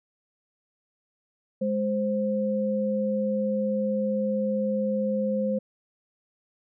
sine tone pair together, 207.7 / 523.3 Hz, G#3 / C5, 0 / 0 cents, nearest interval octave + major third, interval 1600 cents, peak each -26 dBFS, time 1.61-5.59 s, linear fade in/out 10 ms, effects none

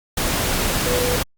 sine tone in noise, 493.9 Hz, B4, in tune, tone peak -21 dBFS, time 0.86-1.16 s, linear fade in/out 5 ms, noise pink, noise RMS -21 dBFS, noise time 0.17-1.23 s, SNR -3 dB, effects Opus 48 kbps

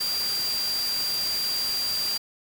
sine tone in noise, 4738 Hz, D8, 14 cents sharp, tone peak -25 dBFS, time 0-2.18 s, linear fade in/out 10 ms, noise white, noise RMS -33 dBFS, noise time 0-2.18 s, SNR +5 dB, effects none

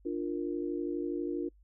sine chord, Bb major, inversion first, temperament equal with one note detuned, 296.9 / 349.2 / 466.2 Hz, D4 / F4 / Bb4, +19 / 0 / 0 cents, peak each -35 / -34 / -40 dBFS, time 0.05-1.49 s, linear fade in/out 10 ms, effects noise-tail reverb RT60 0.1 s tail -26 dB re dry + added 50 Hz sine -58 dBFS peak until 1.63 s

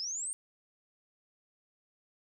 sine linear sweep, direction up, 4978 to 8870 Hz, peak -34 dBFS, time 0-0.33 s, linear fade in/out 0 ms, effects none

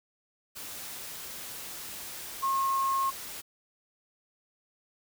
sine tone in noise, 1079 Hz, C#6, 47 cents flat, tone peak -25 dBFS, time 2.42-3.11 s, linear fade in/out 20 ms, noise white, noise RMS -41 dBFS, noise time 0.55-3.42 s, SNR +13 dB, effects none

